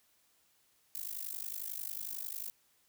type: noise with amplitude modulation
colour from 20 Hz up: violet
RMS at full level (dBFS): -37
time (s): 0.95-2.5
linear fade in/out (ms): 0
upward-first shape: sine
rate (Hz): 51.1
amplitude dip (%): 95
effects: white hiss -71 dBFS RMS until 2.88 s